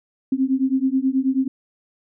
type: beating tone pair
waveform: sine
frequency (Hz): 260 / 269.3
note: C4 / C#4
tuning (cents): -11 / -50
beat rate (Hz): 9.3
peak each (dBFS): -20 / -20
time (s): 0.32-1.48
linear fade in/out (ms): 5
effects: none